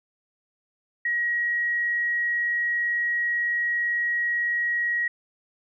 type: tone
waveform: sine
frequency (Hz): 1901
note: A#6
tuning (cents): +33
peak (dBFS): -22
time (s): 1.05-5.08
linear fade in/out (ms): 5
effects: none